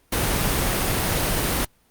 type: noise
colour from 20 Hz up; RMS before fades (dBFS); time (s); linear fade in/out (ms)
pink; -22; 0.12-1.65; 5
effects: pink hiss -61 dBFS RMS until 1.9 s + Opus 32 kbps